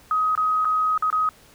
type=tone with dropouts; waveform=sine; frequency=1261 Hz; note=D#6; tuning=23 cents sharp; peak=-18 dBFS; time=0.11-1.29 s; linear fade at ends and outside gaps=1 ms; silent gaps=0.352-0.376 / 0.647-0.653 / 0.977-1.024 / 1.102-1.127 s; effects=pink hiss -52 dBFS RMS until 1.54 s